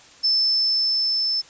sine tone with level ramp, 5274 Hz, E8, in tune, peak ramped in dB -16 to -20 dBFS, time 0.23-1.42 s, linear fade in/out 20 ms, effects white hiss -48 dBFS RMS until 1.49 s + resampled to 16000 Hz

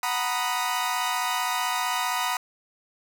sawtooth chord, B major seventh, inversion second, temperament equal, 740 / 932.3 / 987.8 / 1244.5 Hz, F#5 / A#5 / B5 / D#6, 0 / 0 / 0 / 0 cents, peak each -27 / -28 / -25 / -27 dBFS, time 0.03-2.37 s, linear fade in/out 2 ms, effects none

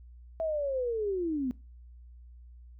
sine linear sweep, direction down, 658 to 242.8 Hz, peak -28 dBFS, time 0.4-1.51 s, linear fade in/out 0 ms, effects noise-tail reverb RT60 0.3 s tail -21 dB re dry + added 60 Hz sine -48 dBFS peak until 2.79 s

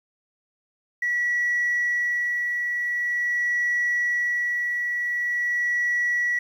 sine tone with tremolo, 1938 Hz, B6, 33 cents flat, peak -19 dBFS, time 1.02-6.39 s, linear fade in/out 5 ms, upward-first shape sine, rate 0.45 Hz, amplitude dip 35%, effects tanh soft clip ceiling -17 dBFS + 9-bit

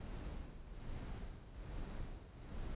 brown noise with tremolo, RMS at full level -44 dBFS, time 0-2.75 s, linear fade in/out 5 ms, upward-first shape sine, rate 1.2 Hz, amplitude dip 65%, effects resampled to 8000 Hz

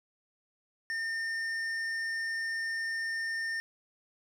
triangle tone with hard clipping, 1814 Hz, A#6, 48 cents flat, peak -33 dBFS, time 0.9-3.6 s, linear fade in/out 0 ms, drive 11 dB, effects none

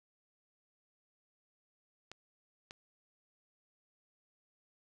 clicks, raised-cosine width 0.2 ms, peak -29 dBFS, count 2, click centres 2.116 / 2.709 s, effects none

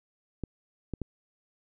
clicks, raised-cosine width 3 ms, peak -20 dBFS, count 3, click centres 0.437 / 0.937 / 1.017 s, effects none

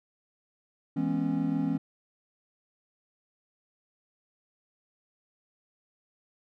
triangle chord, C# minor seventh, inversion first, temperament equal with one note detuned, 164.81 / 207.7 / 246.9 / 273.4 Hz, E3 / G#3 / B3 / C#4, 0 / 0 / 0 / -24 cents, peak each -30 / -32 / -31 / -27 dBFS, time 0.96-1.78 s, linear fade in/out 10 ms, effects none

